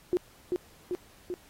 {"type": "tone with echo", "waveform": "sine", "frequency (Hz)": 358.3, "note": "F4", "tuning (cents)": 44, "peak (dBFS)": -22, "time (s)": [0.13, 0.17], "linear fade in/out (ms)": 0, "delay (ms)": 390, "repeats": 3, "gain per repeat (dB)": -3, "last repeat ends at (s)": 1.34, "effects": ["pink hiss -58 dBFS RMS until 1.49 s", "AAC 48 kbps"]}